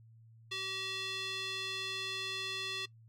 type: tone with band-pass filter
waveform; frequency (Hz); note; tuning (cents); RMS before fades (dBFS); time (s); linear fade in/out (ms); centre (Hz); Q
square; 382.3; G4; -43; -39; 0.51-2.86; 10; 3500; 2.5
effects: noise-tail reverb RT60 0.1 s tail -21 dB re dry + added 113 Hz sine -56 dBFS peak until 3.08 s